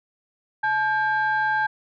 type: tone pair together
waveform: sine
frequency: 861.6 / 1593 Hz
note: A5 / G6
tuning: -37 / +27 cents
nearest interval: major seventh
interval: 1064 cents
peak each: -21 dBFS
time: 0.63-1.67 s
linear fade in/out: 10 ms
effects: tanh soft clip ceiling -15 dBFS